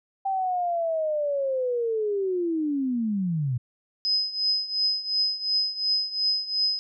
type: linear sweep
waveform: sine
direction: down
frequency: 784 to 116.54 Hz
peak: -23 dBFS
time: 0.25-3.58 s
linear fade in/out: 10 ms
type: tone with tremolo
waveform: sine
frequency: 5050 Hz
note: D#8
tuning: 25 cents sharp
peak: -19 dBFS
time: 4.05-6.79 s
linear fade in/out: 0 ms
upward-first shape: triangle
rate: 2.8 Hz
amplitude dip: 85%
effects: none